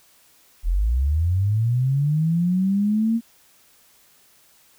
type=linear sweep; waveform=sine; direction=up; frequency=37.79 to 233.1 Hz; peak=-17 dBFS; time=0.63-3.21 s; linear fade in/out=50 ms; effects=white hiss -56 dBFS RMS until 4.78 s